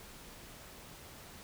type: silence
effects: pink hiss -52 dBFS RMS until 1.43 s